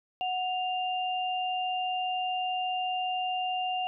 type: tone pair together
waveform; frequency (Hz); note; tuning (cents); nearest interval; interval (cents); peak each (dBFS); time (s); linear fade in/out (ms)
sine; 737 / 2794; F#5 / F7; -7 / 0; octave + major seventh; 2307; -29 / -34; 0.21-3.87; 0
effects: none